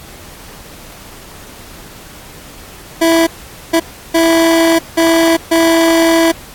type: tone bursts at uneven times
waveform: 25% pulse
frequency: 330 Hz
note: E4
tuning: 2 cents sharp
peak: -4 dBFS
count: 5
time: 3.01-3.27 / 3.73-3.8 / 4.14-4.79 / 4.97-5.37 / 5.51-6.32 s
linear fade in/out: 10 ms
effects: pink hiss -35 dBFS RMS until 6.54 s + AAC 64 kbps